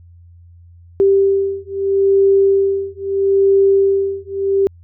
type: beating tone pair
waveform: sine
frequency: 392 / 392.77 Hz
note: G4 / G4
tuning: 0 / +3 cents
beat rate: 0.77 Hz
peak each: -14 dBFS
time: 1-4.67 s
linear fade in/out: 0 ms
effects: added 86 Hz sine -40 dBFS peak until 4.83 s